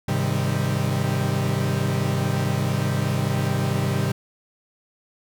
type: chord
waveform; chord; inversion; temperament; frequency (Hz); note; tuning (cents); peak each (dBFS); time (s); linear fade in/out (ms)
45% pulse; Ab major seventh; none; equal with one note detuned; 101.98 / 130.81 / 155.56 / 196; Ab2 / C3 / Eb3 / G3; -31 / 0 / 0 / 0; -27 / -24 / -28 / -28; 0.08-4.12; 5
effects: none